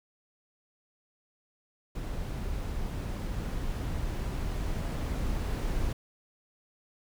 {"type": "noise with level ramp", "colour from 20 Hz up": "brown", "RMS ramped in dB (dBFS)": [-35, -30], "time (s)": [1.95, 5.93], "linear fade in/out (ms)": 5, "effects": []}